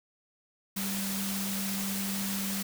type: tone in noise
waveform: sine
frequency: 196 Hz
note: G3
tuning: in tune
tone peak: -33 dBFS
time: 0.76-2.63 s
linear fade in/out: 10 ms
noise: white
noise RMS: -35 dBFS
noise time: 0.76-2.63 s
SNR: -1 dB
effects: none